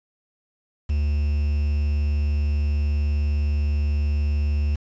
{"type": "tone with quantisation", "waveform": "triangle", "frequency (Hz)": 73.4, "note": "D2", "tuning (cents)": 0, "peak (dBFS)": -17, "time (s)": [0.89, 4.76], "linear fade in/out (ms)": 10, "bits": 7, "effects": ["resampled to 16000 Hz"]}